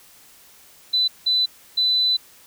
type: tone bursts at uneven times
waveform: sine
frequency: 4000 Hz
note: B7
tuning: 21 cents sharp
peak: -16 dBFS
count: 3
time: 0.93-1.08 / 1.26-1.46 / 1.77-2.17 s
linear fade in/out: 10 ms
effects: white hiss -50 dBFS RMS until 2.46 s